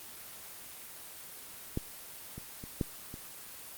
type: clicks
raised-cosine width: 3 ms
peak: -18 / -29 / -30 / -16 / -29 dBFS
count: 5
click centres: 1.774 / 2.38 / 2.639 / 2.812 / 3.141 s
effects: white hiss -47 dBFS RMS until 3.77 s + Opus 24 kbps